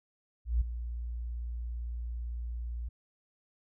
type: tone with ADSR envelope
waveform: sine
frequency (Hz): 58.9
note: A#1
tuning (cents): +19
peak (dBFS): -22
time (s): 0.45-2.89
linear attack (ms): 160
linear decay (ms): 9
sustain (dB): -12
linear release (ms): 10
effects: none